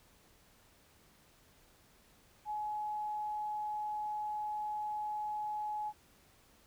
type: tone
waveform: sine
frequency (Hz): 845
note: G#5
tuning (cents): +30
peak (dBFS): -35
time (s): 2.45-5.93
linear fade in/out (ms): 50
effects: pink hiss -65 dBFS RMS until 6.66 s